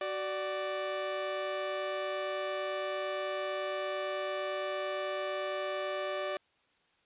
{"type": "tone pair together", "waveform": "sawtooth", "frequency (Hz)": [375.7, 588], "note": ["F#4", "D5"], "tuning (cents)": [26, 2], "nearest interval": "minor sixth", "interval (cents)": 776, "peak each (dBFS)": [-35, -30], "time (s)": [0.01, 6.37], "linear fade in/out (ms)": 2, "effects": ["white hiss -70 dBFS RMS until 7.05 s", "resampled to 8000 Hz"]}